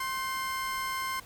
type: tone pair together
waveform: 30% pulse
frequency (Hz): 1055 / 1539.5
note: C6 / G6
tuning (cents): +14 / -32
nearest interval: perfect fifth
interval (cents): 654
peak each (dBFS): -29 / -37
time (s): 0-1.2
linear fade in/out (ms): 5
effects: pink hiss -52 dBFS RMS until 1.25 s